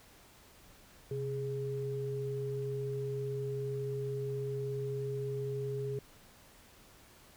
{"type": "tone pair together", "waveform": "sine", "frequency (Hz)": [130.81, 414.6], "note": ["C3", "G#4"], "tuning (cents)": [0, -3], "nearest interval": "octave + minor sixth", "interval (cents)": 1997, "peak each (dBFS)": [-37, -36], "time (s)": [1.11, 5.99], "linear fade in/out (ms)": 2, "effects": ["pink hiss -59 dBFS RMS until 7.36 s"]}